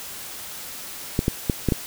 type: clicks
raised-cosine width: 3 ms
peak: -6 dBFS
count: 5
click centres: 1.191 / 1.281 / 1.498 / 1.687 / 1.722 s
effects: white hiss -36 dBFS RMS until 1.86 s